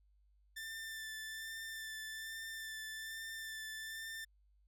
sawtooth tone with vibrato, 1775 Hz, A6, 15 cents sharp, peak -40 dBFS, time 0.56-4.25 s, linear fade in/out 10 ms, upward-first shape sine, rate 1.2 Hz, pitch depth 17 cents each way, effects added 50 Hz sine -67 dBFS peak until 4.67 s

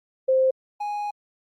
sine / triangle tone pair in turn, 523.3 / 828.3 Hz, C5 / G#5, 0 / -5 cents, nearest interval minor sixth, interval 795 cents, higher second, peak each -16 / -24 dBFS, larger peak first, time 0.28-0.51 / 0.8-1.11 s, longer second, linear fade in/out 10 ms, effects Opus 48 kbps

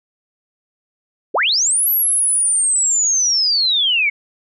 sine linear two-way sweep, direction up then down, 267.5 to 11860 to 2160 Hz, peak -13 dBFS, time 1.34-4.1 s, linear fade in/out 10 ms, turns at 1.89 s, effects none

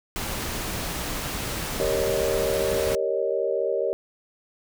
pink noise, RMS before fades -30 dBFS, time 0.16-2.95 s, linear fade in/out 0 ms
sine chord, Eb dominant seventh, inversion first, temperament equal with one note detuned, 392 / 466.2 / 554.4 / 618.7 Hz, G4 / Bb4 / Db5 / Eb5, 0 / 0 / 0 / -10 cents, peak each -28 / -27 / -27 / -29 dBFS, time 1.8-3.93 s, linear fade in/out 0 ms
effects none

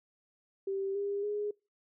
sine tone with pitch steps, 390 / 402.4 / 415.1 Hz, G4 / G4 / G#4, -9 / +45 / -1 cents, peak -31 dBFS, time 0.67-1.51 s, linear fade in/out 5 ms, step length 280 ms, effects noise-tail reverb RT60 0.3 s tail -26 dB re dry

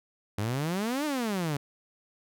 sawtooth exponential two-way sweep, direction up then down, 98 to 311.1 to 137.6 Hz, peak -24 dBFS, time 0.38-1.57 s, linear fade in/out 5 ms, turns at 1.05 s, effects none

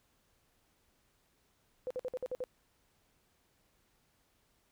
sine tone bursts, 506 Hz, B4, 42 cents sharp, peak -34 dBFS, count 7, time 1.87-2.439 s, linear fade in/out 0 ms, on 35 ms, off 54 ms, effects pink hiss -73 dBFS RMS until 4.71 s

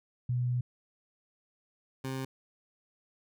sine / 20% pulse tone pair in turn, 123.47 / 132.46 Hz, B2 / C3, 0 / +22 cents, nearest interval minor second, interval 122 cents, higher second, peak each -27 / -29 dBFS, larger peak first, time 0.29-0.61 / 2.04-2.25 s, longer first, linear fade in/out 5 ms, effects none

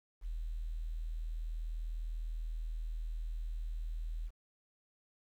sine tone with quantisation, 40.16 Hz, E1, 44 cents flat, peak -36 dBFS, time 0.21-4.31 s, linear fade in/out 50 ms, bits 11, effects none

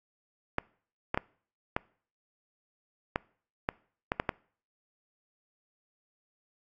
clicks, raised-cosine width 0.5 ms, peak -12 dBFS, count 9, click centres 0.584 / 1.145 / 1.175 / 1.765 / 3.159 / 3.689 / 4.119 / 4.199 / 4.292 s, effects noise-tail reverb RT60 0.5 s tail -24 dB re dry + AAC 48 kbps

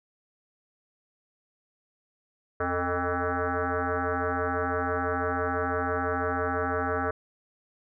sine tone with frequency modulation, 439.5 Hz, A4, 2 cents flat, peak -25 dBFS, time 2.6-7.11 s, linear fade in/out 5 ms, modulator 177 Hz, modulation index 6.5, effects none

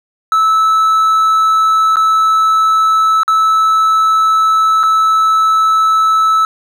triangle tone with dropouts, 1307 Hz, E6, 15 cents flat, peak -6 dBFS, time 0.32-6.45 s, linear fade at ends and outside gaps 1 ms, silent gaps 1.958-1.968 / 3.233-3.279 / 4.832-4.836 s, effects none

